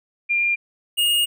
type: tone pair in turn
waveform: sine / square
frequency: 2398 / 2852 Hz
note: D7 / F7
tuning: +36 / +36 cents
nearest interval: minor third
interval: 300 cents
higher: second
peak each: -17 dBFS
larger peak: neither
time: 0.29-0.56 / 0.97-1.26 s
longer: second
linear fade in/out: 20 ms
effects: none